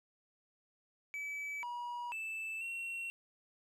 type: tone with pitch steps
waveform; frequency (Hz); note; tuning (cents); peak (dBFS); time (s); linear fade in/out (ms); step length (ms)
triangle; 2295 / 963 / 2639 / 2727; D7 / B5 / E7 / F7; -40 / -44 / +1 / -42; -37; 1.14-3.1; 0; 490
effects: none